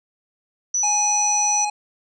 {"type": "tone", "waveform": "sine", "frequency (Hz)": 5940, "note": "F#8", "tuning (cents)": 6, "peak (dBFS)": -18, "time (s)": [0.74, 1.65], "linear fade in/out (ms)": 5}
{"type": "harmonic tone", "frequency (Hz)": 834, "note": "G#5", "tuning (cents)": 7, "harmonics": [1, 3, 5, 7, 9, 10], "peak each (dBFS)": [-22, -32, -36, -39, -41, -42], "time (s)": [0.83, 1.7], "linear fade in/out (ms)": 5}
{"effects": []}